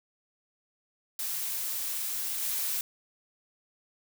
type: noise with level steps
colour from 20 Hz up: blue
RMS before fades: -33 / -31 dBFS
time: 1.19-2.81 s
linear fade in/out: 2 ms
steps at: 2.41 s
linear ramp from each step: 20 ms
effects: none